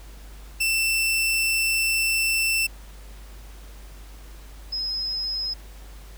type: tone pair in turn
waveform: sawtooth / sine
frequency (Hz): 2675 / 5103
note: E7 / D#8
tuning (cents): +25 / +43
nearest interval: major seventh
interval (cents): 1118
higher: second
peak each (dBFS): -17 / -25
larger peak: first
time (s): 0.6-2.67 / 4.72-5.54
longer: first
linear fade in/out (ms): 10
effects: added 50 Hz sine -40 dBFS peak until 6.17 s + pink hiss -50 dBFS RMS until 6.17 s